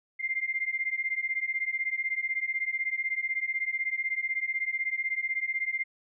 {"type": "beating tone pair", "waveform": "sine", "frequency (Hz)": [2093, 2109], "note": ["C7", "C7"], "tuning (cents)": [0, 13], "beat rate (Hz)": 16, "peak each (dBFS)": -31, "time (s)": [0.19, 5.84], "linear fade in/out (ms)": 20, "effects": []}